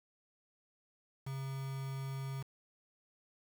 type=tone with quantisation; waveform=triangle; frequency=134.9 Hz; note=C#3; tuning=47 cents flat; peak=-36 dBFS; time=1.26-2.43 s; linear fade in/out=10 ms; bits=8; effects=none